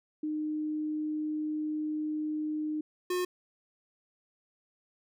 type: tone pair in turn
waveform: sine / square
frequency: 306 / 360.9 Hz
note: D#4 / F#4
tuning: -29 / -43 cents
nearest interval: minor third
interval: 286 cents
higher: second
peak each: -30 / -29 dBFS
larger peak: second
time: 0.23-2.81 / 3.1-3.25 s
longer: first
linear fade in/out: 5 ms
effects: none